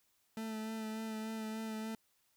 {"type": "tone with vibrato", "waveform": "40% pulse", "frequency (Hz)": 220, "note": "A3", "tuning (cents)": 0, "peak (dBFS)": -38, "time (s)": [0.37, 1.95], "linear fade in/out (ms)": 2, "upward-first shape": "sine", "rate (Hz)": 3.4, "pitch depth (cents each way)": 18, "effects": ["white hiss -75 dBFS RMS until 2.36 s"]}